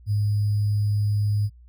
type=tone with sample-and-hold; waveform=sine; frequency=103.8 Hz; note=G#2; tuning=in tune; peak=-19 dBFS; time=0.06-1.5 s; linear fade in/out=50 ms; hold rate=4900 Hz; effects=added 60 Hz sine -46 dBFS peak until 1.68 s